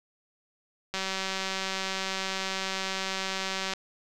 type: click train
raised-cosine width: 0.2 ms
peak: -14 dBFS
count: 535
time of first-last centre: 0.94-3.736 s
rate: 191 Hz
effects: none